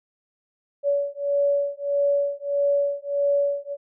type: beating tone pair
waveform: sine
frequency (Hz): 567 / 568.6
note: C#5 / C#5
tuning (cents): +39 / +44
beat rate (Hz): 1.6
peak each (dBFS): -23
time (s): 0.83-3.77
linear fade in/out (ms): 50
effects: none